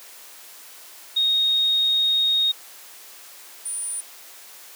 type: tone pair in turn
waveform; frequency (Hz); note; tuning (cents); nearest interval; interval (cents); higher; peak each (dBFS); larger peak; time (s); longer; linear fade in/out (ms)
sine; 3729 / 9396; A#7 / D9; 0 / 0; octave + major third; 1600; second; -17 / -26; first; 1.16-2.52 / 3.65-4.01; first; 10
effects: white hiss -44 dBFS RMS until 4.75 s + high-pass 400 Hz 12 dB/octave